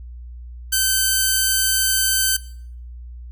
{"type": "tone", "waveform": "5% pulse", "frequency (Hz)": 1541, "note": "G6", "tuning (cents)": -30, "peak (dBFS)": -5, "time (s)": [0.72, 2.37], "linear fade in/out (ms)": 10, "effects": ["noise-tail reverb RT60 0.6 s tail -20 dB re dry", "added 60 Hz sine -33 dBFS peak until 3.31 s"]}